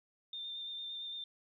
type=tone with vibrato; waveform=sine; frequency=3603 Hz; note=A7; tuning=40 cents sharp; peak=-40 dBFS; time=0.33-1.24 s; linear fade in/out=2 ms; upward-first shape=square; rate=8.8 Hz; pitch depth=15 cents each way; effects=13-bit